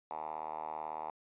5% pulse tone with band-pass filter, 78.1 Hz, D#2, 7 cents sharp, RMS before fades -41 dBFS, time 0.11-1.1 s, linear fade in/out 0 ms, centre 870 Hz, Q 5.2, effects resampled to 8000 Hz

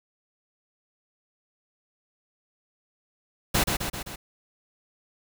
pink noise with echo, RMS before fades -22 dBFS, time 3.54-3.64 s, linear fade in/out 10 ms, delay 130 ms, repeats 4, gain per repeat -4 dB, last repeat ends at 4.16 s, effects none

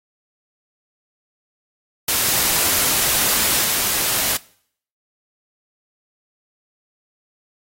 white noise with level steps, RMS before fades -18 / -20 dBFS, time 2.08-4.37 s, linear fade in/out 5 ms, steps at 3.64 s, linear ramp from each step 5 ms, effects noise-tail reverb RT60 0.6 s tail -22 dB re dry + AAC 48 kbps

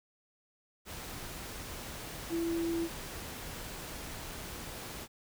sine tone in noise, 334.4 Hz, E4, 25 cents sharp, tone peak -30 dBFS, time 2.29-2.89 s, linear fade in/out 50 ms, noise pink, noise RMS -43 dBFS, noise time 0.85-5.08 s, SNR +10 dB, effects none

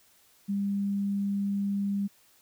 sine tone, 200 Hz, G3, 35 cents sharp, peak -26 dBFS, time 0.48-2.08 s, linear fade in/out 20 ms, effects white hiss -62 dBFS RMS until 2.41 s

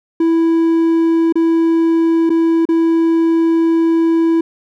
triangle tone with dropouts, 329.6 Hz, E4, in tune, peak -8 dBFS, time 0.2-4.41 s, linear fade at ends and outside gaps 5 ms, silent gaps 1.325-1.355 / 2.295-2.301 / 2.654-2.688 s, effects none

